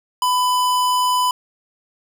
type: tone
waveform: square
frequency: 999 Hz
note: B5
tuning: 20 cents sharp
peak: -16 dBFS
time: 0.22-1.31 s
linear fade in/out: 2 ms
effects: none